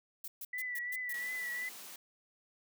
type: noise bursts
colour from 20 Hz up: violet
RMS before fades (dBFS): -43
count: 6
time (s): 0.24-1.13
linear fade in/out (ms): 5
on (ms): 40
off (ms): 130
type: tone with vibrato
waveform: sine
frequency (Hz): 1973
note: B6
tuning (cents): -2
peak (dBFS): -36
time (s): 0.53-1.69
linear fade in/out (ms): 5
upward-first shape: triangle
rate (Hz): 2.8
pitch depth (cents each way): 47
type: high-pass noise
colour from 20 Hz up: white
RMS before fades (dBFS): -49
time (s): 1.14-1.96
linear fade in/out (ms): 2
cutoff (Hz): 170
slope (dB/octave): 96
effects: none